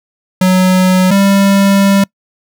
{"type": "tone pair in turn", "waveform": "square", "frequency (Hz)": [185, 197.35], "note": ["F#3", "G3"], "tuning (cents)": [0, 12], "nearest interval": "minor second", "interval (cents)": 112, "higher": "second", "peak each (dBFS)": -7, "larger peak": "neither", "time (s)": [[0.41, 1.11], [1.11, 2.04]], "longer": "second", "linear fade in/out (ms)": 5, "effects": ["noise-tail reverb RT60 0.1 s tail -26 dB re dry"]}